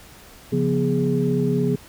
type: tone cluster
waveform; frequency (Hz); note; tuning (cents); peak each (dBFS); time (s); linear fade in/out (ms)
sine; 138.4 / 174.9 / 244.2 / 414.2; C#3 / F3 / B3 / G#4; -2 / +3 / -19 / -5; -23; 0.52-1.76; 10
effects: tanh soft clip ceiling -7 dBFS + pink hiss -46 dBFS RMS until 1.88 s